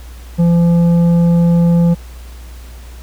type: tone with tanh clipping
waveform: sine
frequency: 170.7 Hz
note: F3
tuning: 39 cents flat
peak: -9 dBFS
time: 0.38-1.95 s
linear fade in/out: 20 ms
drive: 8 dB
effects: added 60 Hz sine -30 dBFS peak until 3.02 s + pink hiss -42 dBFS RMS until 3.02 s